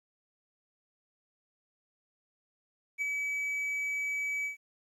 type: tone with ADSR envelope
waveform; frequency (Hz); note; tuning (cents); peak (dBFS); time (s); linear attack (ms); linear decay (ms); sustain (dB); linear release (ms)
triangle; 2286; D7; -47; -26; 2.98-4.57; 38; 11; -3; 120
effects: resampled to 32000 Hz + 11-bit